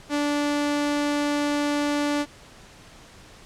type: tone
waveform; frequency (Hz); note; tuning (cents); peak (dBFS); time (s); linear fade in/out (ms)
sawtooth; 291.5; D4; -13; -18; 0.09-2.26; 50
effects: pink hiss -48 dBFS RMS until 3.45 s + low-pass 8000 Hz 12 dB/octave